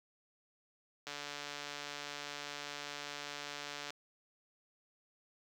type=click train; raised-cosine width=0.2 ms; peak=-25 dBFS; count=412; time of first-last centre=1.07-3.904 s; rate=145 Hz; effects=high-pass 200 Hz 12 dB/octave + 9-bit